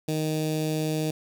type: tone with notch filter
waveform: 15% pulse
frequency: 155.56 Hz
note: D#3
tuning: in tune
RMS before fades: -27 dBFS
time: 0.08-1.11 s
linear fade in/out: 5 ms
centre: 1400 Hz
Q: 0.61
effects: none